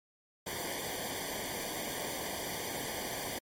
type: noise with comb filter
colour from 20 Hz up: pink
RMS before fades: -38 dBFS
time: 0.46-3.39 s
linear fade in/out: 10 ms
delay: 0.75 ms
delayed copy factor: -1
effects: MP3 64 kbps